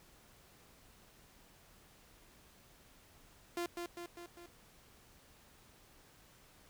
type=tone with echo; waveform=sawtooth; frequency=346.3 Hz; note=F4; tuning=15 cents flat; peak=-32 dBFS; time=3.57-3.66 s; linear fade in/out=2 ms; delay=200 ms; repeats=4; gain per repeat=-4 dB; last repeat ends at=4.46 s; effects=pink hiss -63 dBFS RMS until 6.69 s